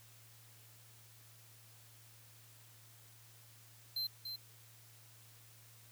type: tone with echo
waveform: square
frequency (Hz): 4115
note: C8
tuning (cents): -30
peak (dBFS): -36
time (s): 3.96-4.07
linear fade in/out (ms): 5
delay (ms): 290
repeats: 1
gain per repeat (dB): -6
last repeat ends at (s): 4.36
effects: added 113 Hz sine -62 dBFS peak until 5.91 s + white hiss -62 dBFS RMS until 5.91 s